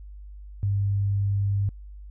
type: tone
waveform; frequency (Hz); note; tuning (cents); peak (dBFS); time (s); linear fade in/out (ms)
sine; 100; G2; +35; -21; 0.63-1.69; 0
effects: added 50 Hz sine -39 dBFS peak until 2.1 s